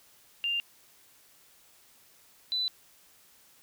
sine tone pair in turn, 2794 / 3991 Hz, F7 / B7, 0 / +17 cents, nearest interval tritone, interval 617 cents, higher second, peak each -27 dBFS, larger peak neither, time 0.44-0.6 / 2.52-2.68 s, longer neither, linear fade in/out 0 ms, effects white hiss -60 dBFS RMS until 3.62 s

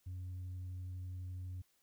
sine tone, 91.2 Hz, F#2, 24 cents flat, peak -39 dBFS, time 0.06-1.62 s, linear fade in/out 10 ms, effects tanh soft clip ceiling -40 dBFS + white hiss -75 dBFS RMS until 1.82 s

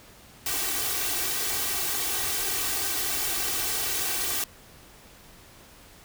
white noise with comb filter, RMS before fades -28 dBFS, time 0.46-4.44 s, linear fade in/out 2 ms, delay 2.6 ms, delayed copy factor +0.95, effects pink hiss -51 dBFS RMS until 6.04 s

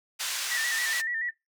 white band-pass noise, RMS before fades -32 dBFS, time 0.19-1.02 s, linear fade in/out 20 ms, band 1200 to 7300 Hz, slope 12 dB/octave
sine tone with vibrato, 1866 Hz, A#6, 1 cent sharp, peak -28 dBFS, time 0.5-1.31 s, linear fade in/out 20 ms, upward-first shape square, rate 7 Hz, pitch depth 62 cents each way
effects noise-tail reverb RT60 0.2 s tail -23 dB re dry

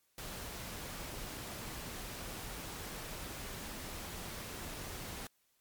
pink noise, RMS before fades -44 dBFS, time 0.18-5.27 s, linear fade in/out 2 ms, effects white hiss -75 dBFS RMS until 5.6 s + MP3 96 kbps

